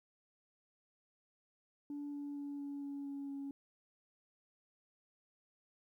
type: tone with pitch steps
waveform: sine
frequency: 288.8 / 287 / 285.2 / 283.3 / 281.6 / 279.8 / 278 Hz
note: D4 / D4 / C#4 / C#4 / C#4 / C#4 / C#4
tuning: -29 / -40 / +49 / +38 / +27 / +16 / +5 cents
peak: -39 dBFS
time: 1.9-3.51 s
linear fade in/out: 2 ms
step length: 230 ms
effects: tanh soft clip ceiling -38 dBFS + 13-bit